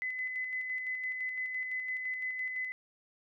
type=tone with tremolo; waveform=sine; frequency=2020 Hz; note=B6; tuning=39 cents sharp; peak=-32 dBFS; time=0.02-2.72 s; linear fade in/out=0 ms; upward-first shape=square; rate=5.9 Hz; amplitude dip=35%; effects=none